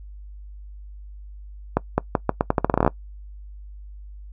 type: accelerating click train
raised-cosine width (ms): 1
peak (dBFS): -3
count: 16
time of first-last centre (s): 1.77-2.877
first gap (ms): 210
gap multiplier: 0.82
effects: noise-tail reverb RT60 0.1 s tail -21 dB re dry + added 50 Hz sine -37 dBFS peak until 4.32 s